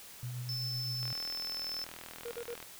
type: tone with tremolo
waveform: sine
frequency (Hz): 123.5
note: B2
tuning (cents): 0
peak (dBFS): -36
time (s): 0.23-1.13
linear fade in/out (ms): 0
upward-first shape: sine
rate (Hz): 7.8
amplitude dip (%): 25
type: tone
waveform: triangle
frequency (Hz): 5274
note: E8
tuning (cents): 0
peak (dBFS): -35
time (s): 0.49-1.84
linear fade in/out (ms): 0
type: click train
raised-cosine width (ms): 0.3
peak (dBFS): -29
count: 66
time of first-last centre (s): 1.03-2.627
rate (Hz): 40.7
type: tone bursts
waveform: triangle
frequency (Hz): 473.5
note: A#4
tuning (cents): +27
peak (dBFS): -36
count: 3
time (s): 2.25-2.544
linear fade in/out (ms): 5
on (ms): 66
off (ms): 48
effects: white hiss -51 dBFS RMS until 2.79 s